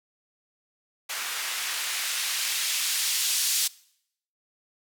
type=noise with band-pass filter sweep; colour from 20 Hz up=blue; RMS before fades=-28 dBFS; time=1.09-3.68 s; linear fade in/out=10 ms; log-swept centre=1300 to 4600 Hz; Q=0.79; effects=noise-tail reverb RT60 0.7 s tail -22 dB re dry